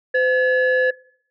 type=tone pair together; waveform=sine; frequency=511 / 1708.4 Hz; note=C5 / G#6; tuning=-41 / +48 cents; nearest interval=octave + major sixth; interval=2089 cents; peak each=-16 dBFS; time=0.14-0.91 s; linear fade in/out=10 ms; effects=noise-tail reverb RT60 0.6 s tail -23 dB re dry + tanh soft clip ceiling -10 dBFS